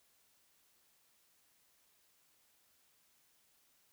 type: silence
effects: white hiss -72 dBFS RMS until 3.92 s